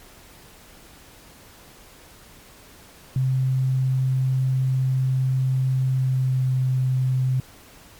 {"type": "tone with pitch glide", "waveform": "sine", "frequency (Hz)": [130.81, 129.38], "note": ["C3", "C3"], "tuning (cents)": [0, -19], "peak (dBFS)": -18, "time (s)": [3.16, 7.4], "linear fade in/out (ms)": 2, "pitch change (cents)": -19, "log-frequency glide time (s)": [5.9, 6.48], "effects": ["pink hiss -48 dBFS RMS until 7.99 s", "MP3 96 kbps"]}